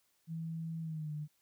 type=tone with pitch glide; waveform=sine; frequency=163.2 to 150.52 Hz; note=E3 to D3; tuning=-17 to +43 cents; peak=-37 dBFS; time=0.27-1.28 s; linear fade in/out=50 ms; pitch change=-140 cents; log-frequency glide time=0.81-1.12 s; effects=white hiss -75 dBFS RMS until 1.41 s